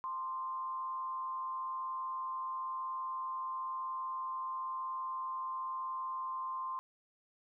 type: tone with frequency modulation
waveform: sine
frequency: 1046.5 Hz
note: C6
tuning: in tune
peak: -36 dBFS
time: 0.04-6.79 s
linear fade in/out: 0 ms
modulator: 149 Hz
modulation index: 0.35
effects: none